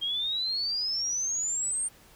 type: exponential sweep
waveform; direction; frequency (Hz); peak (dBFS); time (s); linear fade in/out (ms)
sine; up; 3200 to 8870; -27; 0.01-1.89; 20
effects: pink hiss -56 dBFS RMS until 2.15 s